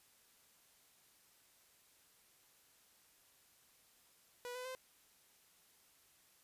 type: tone with pitch steps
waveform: sawtooth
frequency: 489.8 / 503 / 516.5 Hz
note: B4 / B4 / C5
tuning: -14 / +32 / -22 cents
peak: -40 dBFS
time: 4.45-4.75 s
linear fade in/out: 0 ms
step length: 100 ms
effects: white hiss -69 dBFS RMS until 6.43 s + resampled to 32000 Hz